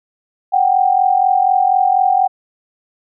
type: tone pair together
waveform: sine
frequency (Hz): 740.9 / 785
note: F#5 / G5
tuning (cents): +2 / +2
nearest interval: minor second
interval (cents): 100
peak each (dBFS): -13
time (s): 0.52-2.28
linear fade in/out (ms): 20
effects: none